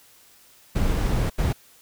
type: noise bursts at uneven times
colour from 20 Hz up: brown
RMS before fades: -22 dBFS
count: 2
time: 0.75-1.3 / 1.38-1.53 s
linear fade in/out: 10 ms
effects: white hiss -54 dBFS RMS until 1.81 s